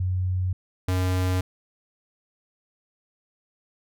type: tone pair in turn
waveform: sine / square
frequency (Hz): 92 / 92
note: F#2 / F#2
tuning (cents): -9 / -9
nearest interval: unison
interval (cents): 0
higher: neither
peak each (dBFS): -22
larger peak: neither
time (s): 0-0.53 / 0.88-1.41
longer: neither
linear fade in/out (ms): 5
effects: none